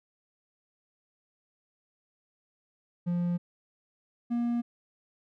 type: tone pair in turn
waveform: triangle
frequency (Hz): 174.7 / 237.6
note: F3 / A#3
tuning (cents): +1 / +33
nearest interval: perfect fourth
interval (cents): 532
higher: second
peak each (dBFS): -24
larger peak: neither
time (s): 3.06-3.38 / 4.3-4.62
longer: neither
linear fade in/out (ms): 20
effects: none